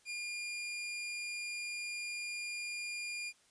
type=tone; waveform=sawtooth; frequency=2414 Hz; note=D7; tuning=47 cents sharp; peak=-35 dBFS; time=0.05-3.33 s; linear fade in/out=50 ms; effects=white hiss -68 dBFS RMS until 3.5 s + resampled to 22050 Hz